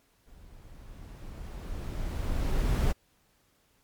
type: noise with level ramp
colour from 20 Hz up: brown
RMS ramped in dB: -53 to -23 dBFS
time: 0.26-2.93 s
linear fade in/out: 20 ms
effects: pink hiss -68 dBFS RMS until 3.83 s + MP3 96 kbps